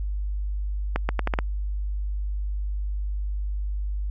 accelerating click train, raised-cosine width 0.5 ms, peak -9 dBFS, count 6, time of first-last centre 0.96-1.389 s, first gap 130 ms, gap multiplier 0.79, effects added 50 Hz sine -25 dBFS peak until 4.1 s

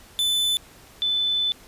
45% pulse / sine tone pair in turn, 3509 / 3509 Hz, A7 / A7, -5 / -5 cents, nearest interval unison, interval 0 cents, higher neither, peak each -20 dBFS, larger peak neither, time 0.19-0.57 / 1.02-1.52 s, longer second, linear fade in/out 0 ms, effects pink hiss -49 dBFS RMS until 1.67 s + resampled to 32000 Hz

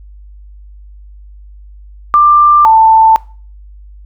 sine tone pair in turn, 1186 / 887.6 Hz, D6 / A5, +17 / +15 cents, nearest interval perfect fourth, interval 502 cents, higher first, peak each -3 dBFS, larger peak neither, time 2.14-2.65 / 2.65-3.16 s, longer neither, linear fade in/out 0 ms, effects noise-tail reverb RT60 0.4 s tail -21 dB re dry + added 50 Hz sine -32 dBFS peak until 4.05 s

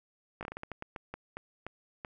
slowing click train, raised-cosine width 0.5 ms, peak -24 dBFS, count 14, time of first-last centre 0.41-2.048 s, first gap 18 ms, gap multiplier 1.29, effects none

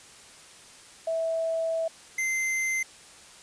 sine / square tone pair in turn, 654 / 2076 Hz, E5 / C7, -14 / -14 cents, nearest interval octave + minor sixth, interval 2000 cents, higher second, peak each -25 / -26 dBFS, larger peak first, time 1.07-1.88 / 2.18-2.83 s, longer first, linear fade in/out 5 ms, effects white hiss -50 dBFS RMS until 3.42 s + resampled to 22050 Hz

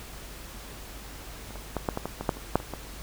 clicks, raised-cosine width 1 ms, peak -29 / -26 / -14 / -11 / -15 / -16 / -18 / -9 / -27 / -6 / -24 / -19 dBFS, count 12, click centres 1.507 / 1.557 / 1.767 / 1.888 / 1.974 / 2.056 / 2.21 / 2.292 / 2.37 / 2.556 / 2.601 / 2.737 s, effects added 50 Hz sine -44 dBFS peak until 3.02 s + pink hiss -44 dBFS RMS until 3.02 s

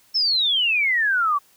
sine exponential sweep, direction down, 5410 to 1114 Hz, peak -17 dBFS, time 0.14-1.39 s, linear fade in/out 20 ms, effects white hiss -57 dBFS RMS until 1.56 s

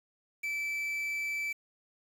triangle tone with quantisation, 2318 Hz, D7, 23 cents flat, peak -30 dBFS, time 0.43-1.53 s, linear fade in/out 10 ms, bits 8, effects none

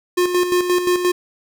square tone with tremolo, 357.7 Hz, F4, 41 cents sharp, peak -14 dBFS, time 0.17-1.12 s, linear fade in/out 10 ms, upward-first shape square, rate 5.7 Hz, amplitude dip 55%, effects none

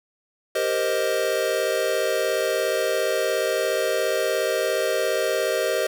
square chord, C minor seventh, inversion second, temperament equal, 392 / 466.2 / 523.3 / 622.3 Hz, G4 / Bb4 / C5 / Eb5, 0 / 0 / 0 / 0 cents, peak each -29 / -28 / -27 / -26 dBFS, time 0.55-5.87 s, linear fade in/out 5 ms, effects none

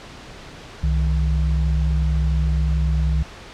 sine tone pair together, 65.84 / 156.6 Hz, C2 / D#3, +11 / +11 cents, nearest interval octave + minor third, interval 1500 cents, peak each -17 / -23 dBFS, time 0.83-3.23 s, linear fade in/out 5 ms, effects pink hiss -39 dBFS RMS until 3.53 s + low-pass 5000 Hz 12 dB/octave

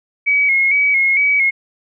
sine tone with vibrato, 2217 Hz, C#7, in tune, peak -11 dBFS, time 0.26-1.51 s, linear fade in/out 20 ms, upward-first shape square, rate 2.2 Hz, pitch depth 44 cents each way, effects none

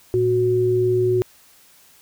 sine tone pair together, 114.7 / 367.4 Hz, A#2 / F#4, -28 / -12 cents, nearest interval octave + minor sixth, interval 2016 cents, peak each -23 / -16 dBFS, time 0.14-1.22 s, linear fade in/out 0 ms, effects white hiss -52 dBFS RMS until 2.01 s

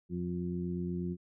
harmonic tone, 88.3 Hz, F2, 20 cents sharp, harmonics 1 / 2 / 3 / 4, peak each -42 / -34 / -44 / -40 dBFS, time 0.09-1.17 s, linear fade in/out 50 ms, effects none

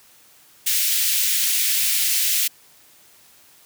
white high-pass noise, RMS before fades -20 dBFS, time 0.66-2.48 s, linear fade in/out 10 ms, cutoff 2100 Hz, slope 24 dB/octave, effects white hiss -52 dBFS RMS until 3.65 s + high-pass 60 Hz 12 dB/octave

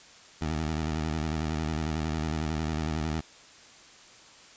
15% pulse tone with vibrato, 78.3 Hz, D#2, 11 cents sharp, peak -22 dBFS, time 0.41-3.21 s, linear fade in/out 10 ms, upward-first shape square, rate 11 Hz, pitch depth 64 cents each way, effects white hiss -52 dBFS RMS until 4.56 s + resampled to 16000 Hz

